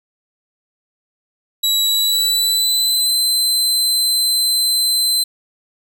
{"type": "tone with pitch glide", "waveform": "sawtooth", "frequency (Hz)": [3900, 4070], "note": ["B7", "C8"], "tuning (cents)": [-23, -49], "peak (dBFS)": -11, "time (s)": [1.63, 5.24], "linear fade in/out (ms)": 10, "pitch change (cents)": 74, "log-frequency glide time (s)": [1.84, 3.19], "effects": []}